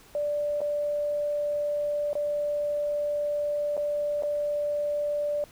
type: tone with dropouts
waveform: sine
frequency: 587 Hz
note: D5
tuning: 1 cent flat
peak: -25 dBFS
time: 0.15-5.44 s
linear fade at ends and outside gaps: 1 ms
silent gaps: 0.606-0.615 / 2.131-2.153 / 3.768-3.776 / 4.224-4.234 s
effects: pink hiss -54 dBFS RMS until 5.51 s